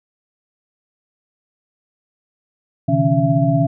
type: tone cluster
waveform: sine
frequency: 128 / 144.6 / 160.7 / 277.2 / 671 Hz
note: C3 / D3 / E3 / C#4 / E5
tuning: -38 / -27 / -44 / 0 / +31 cents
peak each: -19 dBFS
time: 2.88-3.67 s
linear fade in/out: 10 ms
effects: none